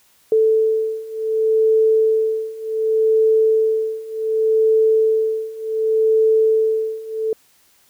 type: beating tone pair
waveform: sine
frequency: 440 / 440.67 Hz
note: A4 / A4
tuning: 0 / +3 cents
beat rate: 0.67 Hz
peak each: -18 / -16 dBFS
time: 0.32-7.33 s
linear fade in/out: 2 ms
effects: white hiss -56 dBFS RMS until 7.89 s